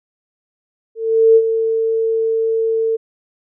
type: tone with ADSR envelope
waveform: sine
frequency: 449.1 Hz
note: A4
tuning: 35 cents sharp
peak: -5 dBFS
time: 0.95-2.97 s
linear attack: 410 ms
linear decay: 55 ms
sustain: -9 dB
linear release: 18 ms
effects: none